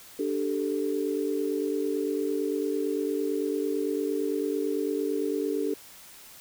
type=chord; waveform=sine; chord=D suspended fourth; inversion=none; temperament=just; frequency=293.7 / 391.6 / 440.5 Hz; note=D4 / G4 / A4; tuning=0 / -2 / +2 cents; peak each=-30 dBFS; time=0.19-5.74 s; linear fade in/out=5 ms; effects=white hiss -49 dBFS RMS until 6.4 s